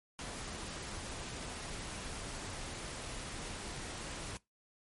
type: noise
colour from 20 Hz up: pink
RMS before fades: -43 dBFS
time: 0.19-4.37 s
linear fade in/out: 0 ms
effects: noise-tail reverb RT60 0.2 s tail -22 dB re dry + MP3 48 kbps